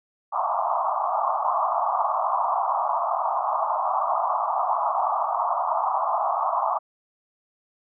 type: band-pass noise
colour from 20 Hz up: white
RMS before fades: -24 dBFS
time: 0.32-6.79 s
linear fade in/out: 20 ms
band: 640 to 1200 Hz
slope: 96 dB/octave
effects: none